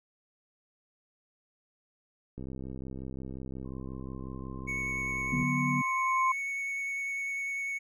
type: click train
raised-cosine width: 3 ms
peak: -28 dBFS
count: 201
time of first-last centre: 2.38-5.429 s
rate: 65.6 Hz
type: tone with exponential growth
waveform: sine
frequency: 1046.5 Hz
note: C6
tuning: in tune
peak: -23 dBFS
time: 3.65-6.32 s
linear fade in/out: 5 ms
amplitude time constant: 580 ms
type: tone with vibrato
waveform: triangle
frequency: 2217 Hz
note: C#7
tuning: in tune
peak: -30 dBFS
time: 4.67-7.79 s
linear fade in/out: 20 ms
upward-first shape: sine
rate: 10 Hz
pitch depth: 9 cents each way
type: chord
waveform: sine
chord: B minor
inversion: first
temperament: equal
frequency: 146.83 / 185 / 246.9 Hz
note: D3 / F#3 / B3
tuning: 0 / 0 / 0 cents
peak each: -31 / -36 / -30 dBFS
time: 5.32-5.82 s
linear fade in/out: 10 ms
effects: none